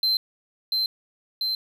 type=tone with echo; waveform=triangle; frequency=4103 Hz; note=C8; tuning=35 cents flat; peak=-18 dBFS; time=0.03-0.17 s; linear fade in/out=2 ms; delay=690 ms; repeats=2; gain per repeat=-2 dB; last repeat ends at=1.55 s; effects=none